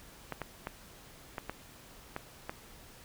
clicks, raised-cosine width 0.5 ms, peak -21 dBFS, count 7, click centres 0.323 / 0.417 / 0.671 / 1.382 / 1.496 / 2.164 / 2.495 s, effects pink hiss -54 dBFS RMS until 3.04 s

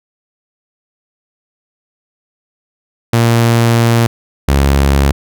sawtooth tone pair in turn, 116.54 / 69.4 Hz, A#2 / C#2, 0 / +3 cents, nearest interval major sixth, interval 897 cents, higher first, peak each -4 dBFS, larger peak neither, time 3.13-4.07 / 4.48-5.12 s, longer first, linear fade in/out 5 ms, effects none

